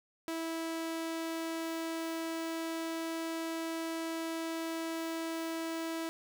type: tone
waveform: sawtooth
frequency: 327.3 Hz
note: E4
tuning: 12 cents flat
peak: -31 dBFS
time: 0.28-6.09 s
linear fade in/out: 0 ms
effects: none

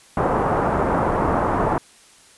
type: low-pass noise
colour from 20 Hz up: white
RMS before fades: -20 dBFS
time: 0.17-1.78 s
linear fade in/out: 2 ms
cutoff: 1100 Hz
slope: 24 dB/octave
effects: white hiss -50 dBFS RMS until 2.37 s + resampled to 24000 Hz

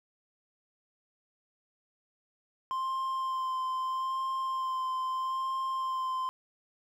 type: tone with vibrato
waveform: triangle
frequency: 1046.5 Hz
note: C6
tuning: in tune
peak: -28 dBFS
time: 2.71-6.29 s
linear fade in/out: 0 ms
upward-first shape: sine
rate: 0.78 Hz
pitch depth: 15 cents each way
effects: none

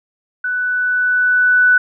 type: tone with level ramp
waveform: sine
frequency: 1490 Hz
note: F#6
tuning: 12 cents sharp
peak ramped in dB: -17 to -7 dBFS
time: 0.44-1.78 s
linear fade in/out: 5 ms
effects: none

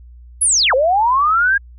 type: linear two-way sweep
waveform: sine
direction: down then up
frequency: 10860 to 493.9 to 1646 Hz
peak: -11 dBFS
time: 0.41-1.58 s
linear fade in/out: 10 ms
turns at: 0.74 s
effects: added 60 Hz sine -37 dBFS peak until 1.78 s

